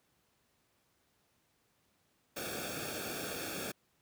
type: noise with comb filter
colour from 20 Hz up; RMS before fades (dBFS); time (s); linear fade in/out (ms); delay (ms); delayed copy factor
pink; -40; 2.36-3.72; 10; 1; -0.8
effects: pink hiss -74 dBFS RMS until 4.01 s + high-pass 80 Hz 12 dB/octave